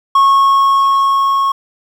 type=tone with level ramp; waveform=triangle; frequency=1096 Hz; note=C#6; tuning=20 cents flat; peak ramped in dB=-4 to -9 dBFS; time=0.15-1.52 s; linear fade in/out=5 ms; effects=7-bit